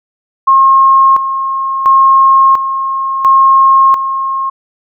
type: tone with tremolo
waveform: sine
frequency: 1075 Hz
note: C6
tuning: 47 cents sharp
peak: -3 dBFS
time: 0.47-4.5 s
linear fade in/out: 10 ms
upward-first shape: square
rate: 0.72 Hz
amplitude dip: 65%
effects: none